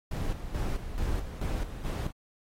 brown noise with tremolo, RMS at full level -30 dBFS, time 0.11-2.11 s, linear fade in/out 5 ms, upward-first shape square, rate 2.3 Hz, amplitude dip 60%, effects AAC 48 kbps

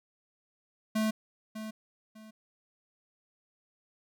square tone with echo, 217.6 Hz, A3, 19 cents flat, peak -27 dBFS, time 0.95-1.11 s, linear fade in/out 10 ms, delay 600 ms, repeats 2, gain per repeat -11 dB, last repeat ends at 2.31 s, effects none

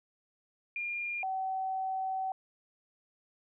sine tone pair in turn, 2408 / 760.9 Hz, D7 / F#5, +43 / +48 cents, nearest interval octave + minor sixth, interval 1995 cents, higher first, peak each -33 / -31 dBFS, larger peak second, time 0.76-1.23 / 1.23-2.32 s, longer second, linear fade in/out 2 ms, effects none

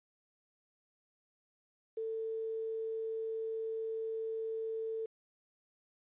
sine tone with quantisation, 445.9 Hz, A4, 23 cents sharp, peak -35 dBFS, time 1.97-5.06 s, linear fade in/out 5 ms, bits 10, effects resampled to 8000 Hz

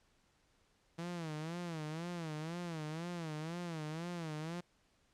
sawtooth tone with vibrato, 163.8 Hz, E3, 11 cents flat, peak -36 dBFS, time 0.98-4.61 s, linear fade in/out 10 ms, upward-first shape sine, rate 2 Hz, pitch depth 130 cents each way, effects pink hiss -73 dBFS RMS until 5.13 s + low-pass 8000 Hz 12 dB/octave

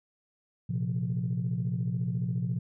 sine chord, Bb suspended second, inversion none, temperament equal, 116.54 / 130.81 / 174.61 Hz, Bb2 / C3 / F3, 0 / 0 / 0 cents, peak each -31 dBFS, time 0.69-2.59 s, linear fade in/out 10 ms, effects tanh soft clip ceiling -21 dBFS

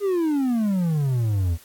triangle exponential sweep, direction down, 416.5 to 79.8 Hz, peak -17 dBFS, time 0-1.58 s, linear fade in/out 50 ms, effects white hiss -50 dBFS RMS until 1.64 s + AAC 64 kbps

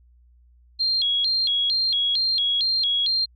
sine tone with vibrato, 3729 Hz, A#7, in tune, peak -19 dBFS, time 0.79-3.26 s, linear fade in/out 20 ms, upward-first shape square, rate 2.2 Hz, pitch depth 200 cents each way, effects added 60 Hz sine -52 dBFS peak until 3.35 s

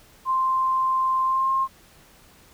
sine tone with pitch glide, 1046.5 to 1065.4 Hz, C6 to C6, 0 to +31 cents, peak -19 dBFS, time 0.25-1.68 s, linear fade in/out 50 ms, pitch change +31 cents, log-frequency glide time 1.23-1.51 s, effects pink hiss -53 dBFS RMS until 2.53 s

